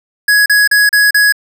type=tone bursts; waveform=square; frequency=1672 Hz; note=G#6; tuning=11 cents sharp; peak=-7 dBFS; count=5; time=0.28-1.324 s; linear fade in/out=5 ms; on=180 ms; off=36 ms; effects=none